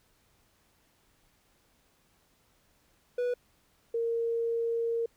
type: tone pair in turn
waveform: triangle / sine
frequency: 490 / 462.5 Hz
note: B4 / A#4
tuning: -14 / -14 cents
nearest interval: minor second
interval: 100 cents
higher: first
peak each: -25 / -27 dBFS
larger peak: first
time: 3.18-3.34 / 3.94-5.06 s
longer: second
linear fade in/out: 5 ms
effects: pink hiss -68 dBFS RMS until 5.16 s